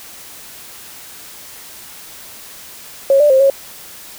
sine tone with pitch steps, 548 / 590 / 529 / 548 Hz, C#5 / D5 / C5 / C#5, -20 / +8 / +19 / -20 cents, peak -7 dBFS, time 3.1-3.5 s, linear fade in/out 2 ms, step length 100 ms, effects white hiss -36 dBFS RMS until 4.18 s

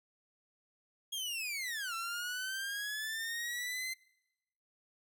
sawtooth linear two-way sweep, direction down then up, 3300 to 1333 to 2075 Hz, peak -33 dBFS, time 1.12-3.94 s, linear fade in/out 10 ms, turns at 1.94 s, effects noise-tail reverb RT60 1.0 s tail -25 dB re dry

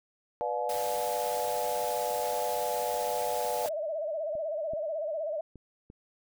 sine chord, B diminished seventh, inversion none, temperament just, 493.9 / 592.7 / 711.2 / 853.4 Hz, B4 / D5 / F5 / Ab5, 0 / +16 / +31 / +47 cents, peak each -34 dBFS, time 0.41-3.66 s, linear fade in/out 0 ms
white noise, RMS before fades -40 dBFS, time 0.69-3.69 s, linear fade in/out 5 ms
sine tone with vibrato, 622.3 Hz, D#5, in tune, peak -30 dBFS, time 3.64-5.41 s, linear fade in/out 5 ms, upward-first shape sine, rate 16 Hz, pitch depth 110 cents each way
clicks, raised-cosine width 3 ms, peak -38 / -31 / -35 / -35 dBFS, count 4, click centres 4.353 / 4.735 / 5.557 / 5.901 s
effects none

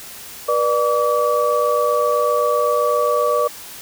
sine tone cluster, 486.3 / 594 / 1148 Hz, B4 / D5 / D6, -27 / +20 / -40 cents, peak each -19 dBFS, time 0.48-3.48 s, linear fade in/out 10 ms, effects white hiss -36 dBFS RMS until 3.81 s

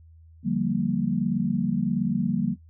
sine chord, G minor seventh, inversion second, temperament equal, 146.83 / 174.61 / 196 / 233.1 Hz, D3 / F3 / G3 / Bb3, 0 / 0 / 0 / 0 cents, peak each -30 / -28 / -27 / -26 dBFS, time 0.43-2.56 s, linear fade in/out 50 ms, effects noise-tail reverb RT60 0.1 s tail -17 dB re dry + added 81 Hz sine -48 dBFS peak until 2.69 s

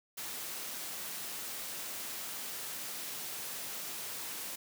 white high-pass noise, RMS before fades -41 dBFS, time 0.17-4.56 s, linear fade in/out 10 ms, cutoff 130 Hz, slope 12 dB/octave, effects none

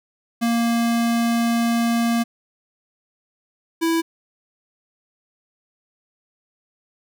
square tone pair in turn, 233.1 / 329.7 Hz, A#3 / E4, 0 / 0 cents, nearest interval tritone, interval 600 cents, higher second, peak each -18 dBFS, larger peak neither, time 0.41-2.24 / 3.81-4.02 s, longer first, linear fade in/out 20 ms, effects none

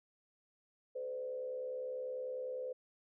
sine tone with frequency modulation, 510 Hz, C5, 44 cents flat, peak -38 dBFS, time 0.95-2.73 s, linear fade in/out 10 ms, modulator 70.5 Hz, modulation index 0.6, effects none

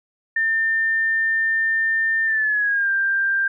sine tone with pitch glide, 1800 to 1585.2 Hz, A6 to G6, +39 to +19 cents, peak -17 dBFS, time 0.36-3.48 s, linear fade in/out 5 ms, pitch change -220 cents, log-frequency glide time 2.25-2.9 s, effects none

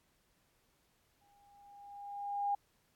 sine tone with exponential growth, 810 Hz, G#5, 43 cents flat, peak -29 dBFS, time 1.21-2.55 s, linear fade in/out 5 ms, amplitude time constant 290 ms, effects pink hiss -74 dBFS RMS until 2.95 s + AAC 64 kbps

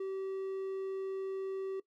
triangle tone, 384.7 Hz, G4, 33 cents flat, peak -33 dBFS, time 0-1.8 s, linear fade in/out 5 ms, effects noise-tail reverb RT60 0.1 s tail -19 dB re dry

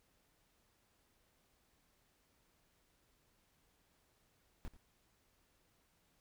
brown noise with echo, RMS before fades -43 dBFS, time 4.65-4.68 s, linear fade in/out 0 ms, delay 86 ms, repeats 1, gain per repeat -15 dB, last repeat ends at 4.766 s, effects pink hiss -75 dBFS RMS until 6.2 s

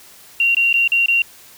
sine tone with dropouts, 2759 Hz, F7, 22 cents flat, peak -12 dBFS, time 0.4-1.22 s, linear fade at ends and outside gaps 2 ms, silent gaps 0.548-0.568 / 0.729-0.74 / 0.877-0.919 / 1.06-1.083 s, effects white hiss -44 dBFS RMS until 1.57 s

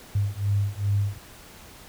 sine beating tone pair, 99.8 / 102.3 Hz, G2 / G#2, +32 / -26 cents, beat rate 2.5 Hz, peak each -25 dBFS, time 0.15-1.18 s, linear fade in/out 5 ms, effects pink hiss -47 dBFS RMS until 1.88 s

